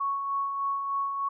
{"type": "tone with tremolo", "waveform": "sine", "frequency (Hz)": 1108.7, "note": "C#6", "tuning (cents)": 0, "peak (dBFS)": -25, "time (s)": [0, 1.29], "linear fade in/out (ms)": 10, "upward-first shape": "sine", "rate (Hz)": 3.3, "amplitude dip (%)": 40, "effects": []}